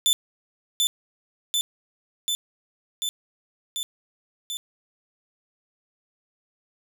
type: tone with echo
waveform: sawtooth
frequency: 3520 Hz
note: A7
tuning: in tune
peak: -14 dBFS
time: 0.06-0.13 s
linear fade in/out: 0 ms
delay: 740 ms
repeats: 6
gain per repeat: -2 dB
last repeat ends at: 4.57 s
effects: none